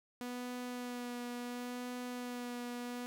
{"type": "tone with vibrato", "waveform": "sawtooth", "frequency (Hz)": 245.1, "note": "B3", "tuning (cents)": -13, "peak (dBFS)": -36, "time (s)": [0.21, 3.06], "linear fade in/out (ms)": 0, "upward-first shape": "sine", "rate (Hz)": 0.71, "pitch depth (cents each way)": 17, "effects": []}